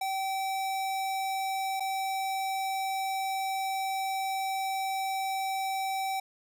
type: tone with dropouts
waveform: square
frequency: 771 Hz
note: G5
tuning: 29 cents flat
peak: -30 dBFS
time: 0.01-6.2 s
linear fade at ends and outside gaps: 5 ms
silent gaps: 1.798-1.804 s
effects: none